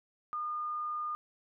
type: tone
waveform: sine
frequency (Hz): 1217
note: D#6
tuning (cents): -39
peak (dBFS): -33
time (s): 0.33-1.15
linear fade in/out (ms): 0
effects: none